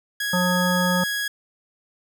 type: tone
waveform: sawtooth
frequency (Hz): 1661.2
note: G#6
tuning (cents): 0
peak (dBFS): -20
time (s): 0.2-1.28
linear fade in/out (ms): 5
type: harmonic tone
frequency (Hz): 179.7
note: F3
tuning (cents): +50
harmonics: 1 / 3 / 5 / 7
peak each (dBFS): -21 / -26 / -28 / -29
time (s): 0.33-1.04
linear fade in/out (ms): 5
effects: none